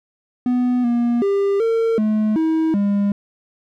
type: tone with pitch steps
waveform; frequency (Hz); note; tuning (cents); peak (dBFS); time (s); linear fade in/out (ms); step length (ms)
triangle; 247.9 / 238.2 / 398.2 / 454.7 / 214.7 / 320.1 / 202; B3 / A#3 / G4 / A#4 / A3 / D#4 / G#3; +7 / +38 / +27 / -43 / -42 / +49 / -48; -13; 0.46-3.12; 2; 380
effects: none